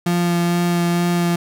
35% pulse tone with vibrato, 173.3 Hz, F3, 13 cents flat, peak -14 dBFS, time 0.06-1.36 s, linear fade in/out 5 ms, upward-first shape sine, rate 2.2 Hz, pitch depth 11 cents each way, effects none

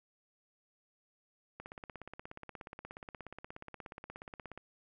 click train, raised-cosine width 0.5 ms, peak -30 dBFS, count 51, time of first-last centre 1.6-4.576 s, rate 16.8 Hz, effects none

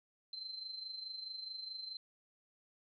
sine tone with amplitude modulation, 4100 Hz, C8, 36 cents flat, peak -40 dBFS, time 0.33-1.97 s, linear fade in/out 2 ms, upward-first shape sine, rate 24.7 Hz, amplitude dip 60%, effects none

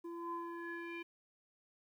square tone with low-pass filter sweep, 339.8 Hz, F4, 47 cents flat, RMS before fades -44 dBFS, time 0.04-1.03 s, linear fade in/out 10 ms, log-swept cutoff 710 to 2600 Hz, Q 5.8, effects 12-bit

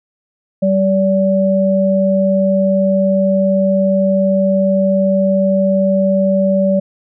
sine tone pair together, 193.39 / 576 Hz, G3 / D5, -23 / -34 cents, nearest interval octave + perfect fifth, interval 1889 cents, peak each -13 dBFS, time 0.62-6.8 s, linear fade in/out 10 ms, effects none

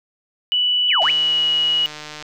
sine tone with pitch glide, 2960 to 2914 Hz, F#7 to F#7, 0 to -27 cents, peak -15 dBFS, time 0.52-1.86 s, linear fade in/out 0 ms, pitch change -27 cents, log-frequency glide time 0.92-1.49 s
sine exponential two-way sweep, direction down then up, 3520 to 618 to 3520 Hz, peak -18 dBFS, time 0.88-1.12 s, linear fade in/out 20 ms, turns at 1.02 s
click train, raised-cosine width 0.2 ms, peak -16 dBFS, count 183, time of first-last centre 1.02-2.225 s, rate 151 Hz
effects none

